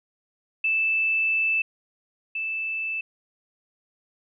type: tone pair in turn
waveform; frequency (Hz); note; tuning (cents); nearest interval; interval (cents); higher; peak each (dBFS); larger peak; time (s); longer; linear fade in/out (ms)
sine; 2637 / 2637; E7 / E7; 0 / 0; unison; 0; neither; -20 / -26; first; 0.64-1.62 / 2.35-3.01; first; 5
effects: none